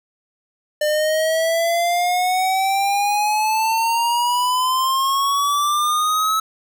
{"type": "exponential sweep", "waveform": "square", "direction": "up", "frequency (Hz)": [598, 1300], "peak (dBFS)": -17, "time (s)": [0.81, 6.4], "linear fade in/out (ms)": 5, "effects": []}